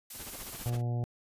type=noise; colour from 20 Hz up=blue; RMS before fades=-42 dBFS; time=0.1-0.7 s; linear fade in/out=5 ms
type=noise with tremolo; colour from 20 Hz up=pink; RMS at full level=-43 dBFS; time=0.13-0.82 s; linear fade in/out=50 ms; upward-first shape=sine; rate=15 Hz; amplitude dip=75%
type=harmonic tone; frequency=120 Hz; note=B2; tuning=49 cents flat; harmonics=1 / 2 / 3 / 4 / 5 / 6 / 7; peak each=-29 / -43 / -45 / -48 / -48 / -46 / -54 dBFS; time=0.66-1.04 s; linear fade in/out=0 ms
effects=resampled to 32000 Hz